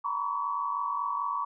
sine tone cluster, 936 / 981 / 1025 / 1132 Hz, A#5 / B5 / C6 / C#6, +7 / -12 / -36 / +36 cents, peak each -36 / -37 / -37 / -30 dBFS, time 0.04-1.45 s, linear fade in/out 10 ms, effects none

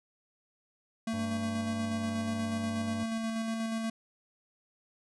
square tone with tremolo, 224.8 Hz, A3, 37 cents sharp, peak -31 dBFS, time 1.07-3.9 s, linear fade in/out 5 ms, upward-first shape square, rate 8.3 Hz, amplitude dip 25%
harmonic tone, 98 Hz, G2, in tune, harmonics 1 / 2 / 3 / 5 / 6 / 7 / 8 / 9 / 10, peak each -39 / -47 / -46 / -51 / -53 / -55 / -59 / -56 / -58 dBFS, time 1.13-3.04 s, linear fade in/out 10 ms
effects resampled to 24000 Hz

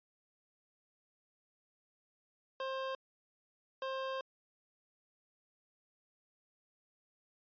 25% pulse tone bursts at uneven times, 530 Hz, C5, 22 cents sharp, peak -33 dBFS, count 2, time 2.6-2.95 / 3.82-4.21 s, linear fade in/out 2 ms, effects resampled to 11025 Hz

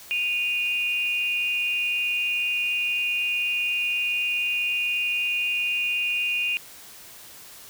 sine tone pair together, 2474 / 2794 Hz, D#7 / F7, -10 / 0 cents, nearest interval major second, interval 210 cents, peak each -24 / -27 dBFS, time 0.11-6.57 s, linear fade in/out 0 ms, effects white hiss -45 dBFS RMS until 7.69 s

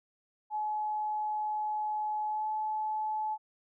sine tone with pitch glide, 851 to 860.9 Hz, G#5 to A5, +42 to -38 cents, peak -30 dBFS, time 0.5-3.38 s, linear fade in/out 50 ms, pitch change +20 cents, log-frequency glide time 2.26-2.47 s, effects none

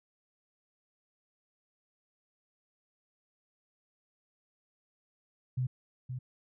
sine tone with echo, 127.1 Hz, C3, 50 cents flat, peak -28 dBFS, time 5.57-5.67 s, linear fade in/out 10 ms, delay 520 ms, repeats 1, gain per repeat -7 dB, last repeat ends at 6.19 s, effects none

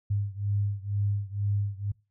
sine beating tone pair, 100.7 / 102.8 Hz, G2 / G#2, +47 / -17 cents, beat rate 2.1 Hz, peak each -28 / -30 dBFS, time 0.1-1.92 s, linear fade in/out 10 ms, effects noise-tail reverb RT60 0.3 s tail -24 dB re dry

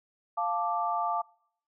sine chord, D minor, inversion first, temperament equal, 698.5 / 880 / 1174.7 Hz, F5 / A5 / D6, 0 / 0 / 0 cents, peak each -31 dBFS, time 0.37-1.22 s, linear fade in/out 10 ms, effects noise-tail reverb RT60 0.7 s tail -26 dB re dry

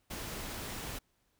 pink noise, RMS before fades -41 dBFS, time 0.1-0.99 s, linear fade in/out 10 ms, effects pink hiss -75 dBFS RMS until 1.39 s

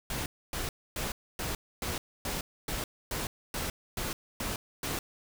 pink noise bursts, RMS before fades -34 dBFS, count 12, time 0.1-4.99 s, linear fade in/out 2 ms, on 160 ms, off 270 ms, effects none

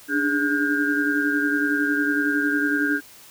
sine tone cluster, 290.8 / 301.7 / 414.1 / 1448 / 1597 Hz, D4 / D4 / G#4 / F#6 / G6, -17 / +47 / -5 / -38 / +32 cents, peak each -23 / -31 / -32 / -27 / -23 dBFS, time 0.08-3.01 s, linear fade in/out 50 ms, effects white hiss -47 dBFS RMS until 3.3 s

